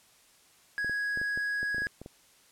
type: tone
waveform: triangle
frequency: 1661.2 Hz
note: G#6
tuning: in tune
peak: -27 dBFS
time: 0.78-1.87 s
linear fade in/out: 0 ms
type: clicks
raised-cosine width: 2 ms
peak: -29 dBFS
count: 12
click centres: 0.846 / 0.896 / 1.174 / 1.215 / 1.375 / 1.63 / 1.746 / 1.782 / 1.82 / 1.868 / 2.016 / 2.061 s
effects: white hiss -61 dBFS RMS until 2.51 s + low-pass 11000 Hz 12 dB/octave